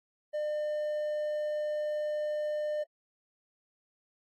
triangle tone, 602 Hz, D5, 43 cents sharp, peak -28 dBFS, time 0.33-2.84 s, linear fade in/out 20 ms, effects AAC 48 kbps

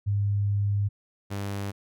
sine / sawtooth tone pair in turn, 101.4 / 99.95 Hz, G#2 / G2, -41 / +34 cents, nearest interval unison, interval 25 cents, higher first, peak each -22 / -26 dBFS, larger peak first, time 0.06-0.89 / 1.3-1.72 s, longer first, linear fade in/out 20 ms, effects none

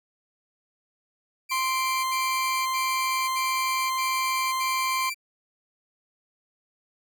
sawtooth tone bursts, 2349 Hz, D7, in tune, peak -26 dBFS, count 6, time 1.49-5.145 s, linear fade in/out 20 ms, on 550 ms, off 71 ms
40% pulse tone, 1045 Hz, C6, 2 cents flat, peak -24 dBFS, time 1.51-5.1 s, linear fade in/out 10 ms
effects none

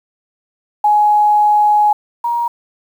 sine tone pair in turn, 838 / 945.3 Hz, G#5 / A#5, +15 / +24 cents, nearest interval major second, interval 209 cents, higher second, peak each -8 / -14 dBFS, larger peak first, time 0.84-1.93 / 2.24-2.48 s, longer first, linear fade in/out 5 ms, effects 7-bit

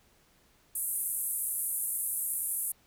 pink band-pass noise, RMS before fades -33 dBFS, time 0.75-2.72 s, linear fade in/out 5 ms, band 9300 to 13000 Hz, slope 48 dB/octave, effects pink hiss -65 dBFS RMS until 2.86 s

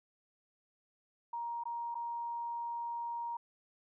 sine tone with dropouts, 940 Hz, A#5, 14 cents sharp, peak -36 dBFS, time 1.33-3.37 s, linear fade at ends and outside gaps 5 ms, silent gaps 1.637-1.654 / 1.945-1.952 s, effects none

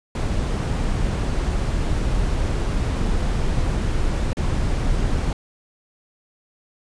brown noise with dropouts, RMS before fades -21 dBFS, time 0.15-5.33 s, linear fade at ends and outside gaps 2 ms, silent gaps 4.332-4.369 s, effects resampled to 22050 Hz

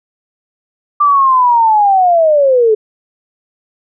sine linear sweep, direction down, 1183 to 420 Hz, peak -6 dBFS, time 1-2.75 s, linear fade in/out 10 ms, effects none

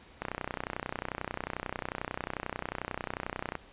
click train, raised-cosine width 0.5 ms, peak -18 dBFS, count 105, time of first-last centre 0.22-3.553 s, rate 31.2 Hz, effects pink hiss -55 dBFS RMS until 3.72 s + resampled to 8000 Hz

